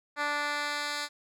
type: tone with band-pass filter sweep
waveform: 10% pulse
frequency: 292.6 Hz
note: D4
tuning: 6 cents flat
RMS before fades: -32 dBFS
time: 0.16-1.09 s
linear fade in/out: 50 ms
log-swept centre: 1700 to 4300 Hz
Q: 0.83
effects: none